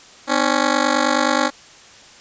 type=ring-modulated tone; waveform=10% pulse; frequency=277.2 Hz; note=C#4; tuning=in tune; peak=-4 dBFS; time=0.27-1.51 s; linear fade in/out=50 ms; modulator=24.7 Hz; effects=white hiss -44 dBFS RMS until 2.2 s + resampled to 16000 Hz